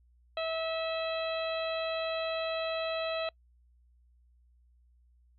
harmonic tone with a mistuned harmonic, 649 Hz, E5, 27 cents flat, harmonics 1 / 2 / 3 / 4 / 5 / 6, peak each -32 / -40 / -46 / -41 / -44 / -42 dBFS, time 0.37-3.29 s, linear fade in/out 2 ms, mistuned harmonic 6, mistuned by +29 cents, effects noise-tail reverb RT60 0.1 s tail -26 dB re dry + added 60 Hz sine -61 dBFS peak until 5.38 s

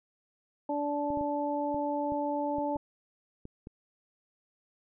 harmonic tone, 290.7 Hz, D4, 18 cents flat, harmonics 1 / 2 / 3, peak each -33 / -33 / -33 dBFS, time 0.69-2.77 s, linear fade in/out 5 ms
clicks, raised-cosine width 3 ms, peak -30 dBFS, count 9, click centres 1.104 / 1.173 / 1.211 / 1.745 / 2.121 / 2.584 / 2.759 / 3.454 / 3.671 s
effects none

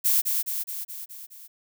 violet noise with echo, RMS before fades -21 dBFS, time 0.04-0.22 s, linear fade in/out 20 ms, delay 210 ms, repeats 6, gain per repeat -4 dB, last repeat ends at 1.48 s, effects none

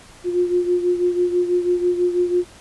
sine beating tone pair, 354.1 / 360.2 Hz, F4 / F#4, +24 / -46 cents, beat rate 6.1 Hz, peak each -17 / -23 dBFS, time 0.24-2.45 s, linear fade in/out 50 ms, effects pink hiss -45 dBFS RMS until 2.6 s + resampled to 24000 Hz

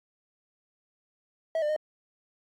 triangle tone with pitch steps, 647 / 598 / 614 Hz, E5 / D5 / D#5, -32 / +31 / -23 cents, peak -23 dBFS, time 1.55-1.763 s, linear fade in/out 2 ms, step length 71 ms, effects AAC 48 kbps

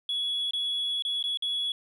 sine tone with dropouts, 3373 Hz, G#7, 26 cents sharp, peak -25 dBFS, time 0.09-1.72 s, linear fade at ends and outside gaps 2 ms, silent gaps 0.509-0.534 / 1.023-1.05 / 1.227-1.239 / 1.373-1.423 s, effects tanh soft clip ceiling -24 dBFS + 11-bit

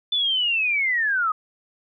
sine linear sweep, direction down, 3520 to 1228 Hz, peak -19 dBFS, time 0.12-1.32 s, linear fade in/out 5 ms, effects none

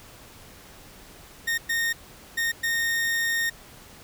40% pulse tone bursts at uneven times, 1844 Hz, A#6, 19 cents flat, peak -22 dBFS, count 4, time 1.47-1.58 / 1.69-1.93 / 2.37-2.52 / 2.63-3.5 s, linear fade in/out 10 ms, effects pink hiss -48 dBFS RMS until 4.03 s

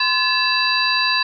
sine tone cluster, 1029 / 1715 / 2662 / 3953 / 4699 Hz, C6 / A6 / E7 / B7 / D8, -29 / -45 / +16 / +1 / 0 cents, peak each -22 dBFS, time 0-1.23 s, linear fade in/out 5 ms, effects none

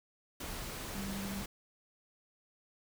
sine tone in noise, 196.5 Hz, G3, 4 cents sharp, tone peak -39 dBFS, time 0.95-1.42 s, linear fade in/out 5 ms, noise pink, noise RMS -42 dBFS, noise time 0.4-1.46 s, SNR 0 dB, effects none

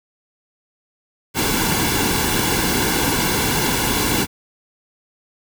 pink noise with comb filter, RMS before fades -19 dBFS, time 1.34-4.27 s, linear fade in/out 50 ms, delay 1.6 ms, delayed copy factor -0.65, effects none

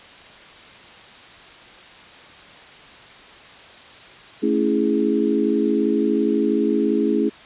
sine chord, A major seventh, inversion none, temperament equal, 220 / 277.2 / 329.6 / 415.3 Hz, A3 / C#4 / E4 / G#4, 0 / 0 / 0 / 0 cents, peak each -22 dBFS, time 4.42-7.3 s, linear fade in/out 20 ms, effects white hiss -43 dBFS RMS until 7.45 s + resampled to 8000 Hz

